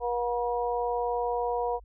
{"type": "harmonic tone", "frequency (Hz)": 240.4, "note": "B3", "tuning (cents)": -46, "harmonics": [2, 3, 4], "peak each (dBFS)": [-29, -31, -32], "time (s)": [0, 1.8], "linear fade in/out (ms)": 50, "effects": ["added 50 Hz sine -48 dBFS peak until 1.84 s"]}